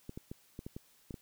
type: clicks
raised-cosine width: 3 ms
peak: -29 dBFS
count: 8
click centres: 0.094 / 0.175 / 0.315 / 0.591 / 0.665 / 0.765 / 1.108 / 1.142 s
effects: white hiss -66 dBFS RMS until 1.21 s